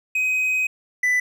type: tone pair in turn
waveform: triangle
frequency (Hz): 2519 / 1991.3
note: D#7 / B6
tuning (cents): +21 / +14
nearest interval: major third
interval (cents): 407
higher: first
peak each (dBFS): -17 / -15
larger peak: second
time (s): 0.15-0.67 / 1.03-1.2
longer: first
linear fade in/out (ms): 5
effects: none